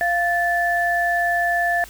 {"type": "tone pair together", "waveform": "sine", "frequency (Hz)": [694, 1750], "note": ["F5", "A6"], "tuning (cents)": [-11, -10], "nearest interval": "octave + major third", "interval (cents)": 1601, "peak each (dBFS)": -20, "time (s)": [0.01, 1.84], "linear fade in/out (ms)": 0, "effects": ["added 52 Hz sine -44 dBFS peak until 1.89 s", "white hiss -43 dBFS RMS until 1.89 s"]}